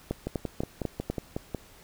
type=two click trains; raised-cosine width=2 ms; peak=-17 / -15 dBFS; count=8 / 5; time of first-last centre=0.27-1.547 / 0.11-1.1 s; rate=5.48 / 4.04 Hz; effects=pink hiss -54 dBFS RMS until 1.83 s